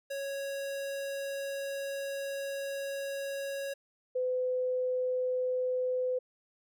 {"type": "tone pair in turn", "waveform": ["square", "sine"], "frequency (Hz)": [553, 506.1], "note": ["C#5", "B4"], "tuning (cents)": [-4, 42], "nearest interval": "major second", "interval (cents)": 154, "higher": "first", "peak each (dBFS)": [-35, -28], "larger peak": "second", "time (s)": [[0.1, 3.74], [4.15, 6.19]], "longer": "first", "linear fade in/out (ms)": 10, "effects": []}